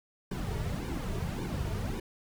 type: noise with flanger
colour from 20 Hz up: brown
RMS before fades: -34 dBFS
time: 0.31-2 s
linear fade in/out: 5 ms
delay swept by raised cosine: 1.5 to 3.9 ms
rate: 1.8 Hz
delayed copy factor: -0.8
effects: none

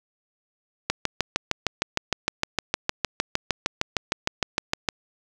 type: click train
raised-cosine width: 0.2 ms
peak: -4 dBFS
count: 27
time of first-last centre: 0.9-4.888 s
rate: 6.52 Hz
effects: none

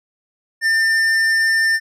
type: tone with hard clipping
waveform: sine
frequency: 1797 Hz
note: A6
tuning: 36 cents sharp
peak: -15 dBFS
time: 0.61-1.8 s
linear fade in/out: 50 ms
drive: 9 dB
effects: none

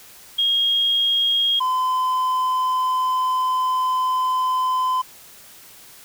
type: tone pair in turn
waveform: sine / triangle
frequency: 3261 / 1021.2 Hz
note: G#7 / C6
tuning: -32 / -42 cents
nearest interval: octave + minor sixth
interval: 2010 cents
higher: first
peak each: -16 dBFS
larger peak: neither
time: 0.38-1.6 / 1.6-5.02 s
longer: second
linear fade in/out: 10 ms
effects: white hiss -45 dBFS RMS until 6.04 s

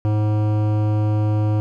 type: tone with hard clipping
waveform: sine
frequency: 106.2 Hz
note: G#2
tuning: 39 cents sharp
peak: -18 dBFS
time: 0.05-1.6 s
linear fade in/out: 0 ms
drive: 15 dB
effects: none

